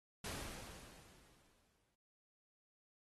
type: noise with exponential decay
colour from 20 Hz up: pink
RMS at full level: -44 dBFS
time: 0.24-1.95 s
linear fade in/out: 5 ms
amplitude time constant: 370 ms
effects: AAC 32 kbps